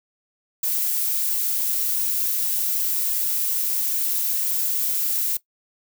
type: noise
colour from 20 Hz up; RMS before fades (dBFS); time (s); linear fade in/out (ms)
violet; -23; 0.63-5.37; 5
effects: noise-tail reverb RT60 0.1 s tail -18 dB re dry